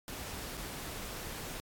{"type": "noise with dropouts", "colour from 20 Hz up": "pink", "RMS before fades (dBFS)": -42, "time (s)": [0.08, 1.6], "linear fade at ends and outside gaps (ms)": 0, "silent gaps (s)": [0.571, 0.575], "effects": ["AAC 64 kbps"]}